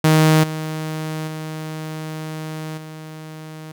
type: tone with level steps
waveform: sawtooth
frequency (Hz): 156.7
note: D#3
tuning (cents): +13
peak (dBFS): -7 / -20 / -23 / -29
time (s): 0.04-3.72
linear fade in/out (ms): 5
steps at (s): 0.43 / 1.27 / 2.77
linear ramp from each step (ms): 10
effects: none